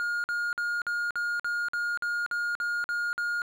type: tone bursts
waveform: triangle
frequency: 1423 Hz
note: F6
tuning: 32 cents sharp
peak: -25 dBFS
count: 12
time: 0-3.419 s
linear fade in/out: 0 ms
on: 240 ms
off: 49 ms
effects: none